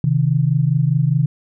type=tone pair together; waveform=sine; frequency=131.77 / 156.7 Hz; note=C3 / D#3; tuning=+13 / +13 cents; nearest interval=minor third; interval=300 cents; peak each=-16 dBFS; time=0.04-1.26 s; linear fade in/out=2 ms; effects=none